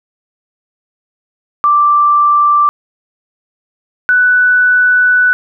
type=tone pair in turn; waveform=sine; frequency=1174.7 / 1488.2 Hz; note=D6 / F#6; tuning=0 / +10 cents; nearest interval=major third; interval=410 cents; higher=second; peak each=-6 dBFS; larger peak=neither; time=1.64-2.69 / 4.09-5.33 s; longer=second; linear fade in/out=0 ms; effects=none

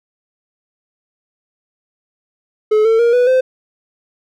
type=tone with pitch steps; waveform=triangle; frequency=428.8 / 449.1 / 470.3 / 492.6 / 515.9 Hz; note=A4 / A4 / A#4 / B4 / C5; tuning=-45 / +35 / +15 / -5 / -24 cents; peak=-7 dBFS; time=2.71-3.41 s; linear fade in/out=10 ms; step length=140 ms; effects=none

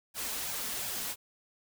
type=noise with flanger; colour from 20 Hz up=white; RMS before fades=-36 dBFS; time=0.14-1.16 s; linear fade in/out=50 ms; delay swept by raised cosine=1.2 to 4.7 ms; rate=2.8 Hz; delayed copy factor=+0.6; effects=none

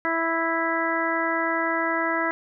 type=harmonic tone; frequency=329.6 Hz; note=E4; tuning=in tune; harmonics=1 / 2 / 3 / 4 / 5 / 6; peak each=-29 / -29 / -29 / -29 / -29 / -29 dBFS; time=0.05-2.31 s; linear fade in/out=0 ms; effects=none

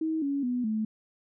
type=tone with pitch steps; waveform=sine; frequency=318.3 / 280.3 / 246.9 / 217.4 Hz; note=D#4 / C#4 / B3 / A3; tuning=+39 / +19 / 0 / -21 cents; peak=-26 dBFS; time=0.01-0.85 s; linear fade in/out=5 ms; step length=210 ms; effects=none

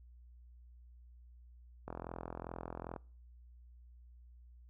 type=click train; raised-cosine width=1 ms; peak=-28 dBFS; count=47; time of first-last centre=1.88-2.962 s; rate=42.5 Hz; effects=noise-tail reverb RT60 0.5 s tail -26 dB re dry + added 60 Hz sine -55 dBFS peak until 4.69 s

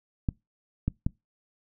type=clicks; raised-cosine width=5 ms; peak=-13 dBFS; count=3; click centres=0.288 / 0.88 / 1.065 s; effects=noise-tail reverb RT60 0.2 s tail -24 dB re dry

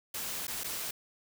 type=noise with dropouts; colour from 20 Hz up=white; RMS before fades=-37 dBFS; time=0.14-0.91 s; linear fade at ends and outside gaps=5 ms; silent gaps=0.47-0.479 / 0.636-0.642 s; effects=none

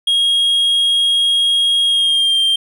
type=tone with pitch glide; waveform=triangle; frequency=3272 to 3175 Hz; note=G#7 to G7; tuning=-26 to +21 cents; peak=-10 dBFS; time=0.07-2.56 s; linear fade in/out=5 ms; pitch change=-53 cents; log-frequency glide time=1.86-2.4 s; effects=none

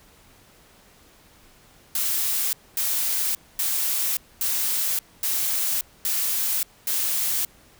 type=noise bursts; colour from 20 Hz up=blue; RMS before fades=-24 dBFS; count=7; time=1.95-7.45 s; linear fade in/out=2 ms; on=580 ms; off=240 ms; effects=pink hiss -54 dBFS RMS until 7.79 s

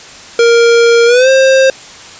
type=tone with pitch glide; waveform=square; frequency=467.4 to 530.7 Hz; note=A#4 to C5; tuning=+5 to +24 cents; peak=-5 dBFS; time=0.39-1.7 s; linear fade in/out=2 ms; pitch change=+219 cents; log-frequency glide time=1.06-1.29 s; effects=white hiss -32 dBFS RMS until 2.19 s + resampled to 16000 Hz

